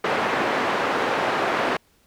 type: band-pass noise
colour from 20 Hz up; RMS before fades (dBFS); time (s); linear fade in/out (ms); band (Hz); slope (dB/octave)
pink; -23; 0.04-1.77; 5; 380 to 1900; 12
effects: pink hiss -61 dBFS RMS until 2.06 s